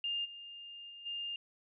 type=tone with level steps; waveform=sine; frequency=2811 Hz; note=F7; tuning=11 cents sharp; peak=-33 / -46 / -48 / -37 dBFS; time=0.04-1.36 s; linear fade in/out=2 ms; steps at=0.24 / 0.89 / 1.05 s; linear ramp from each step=20 ms; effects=none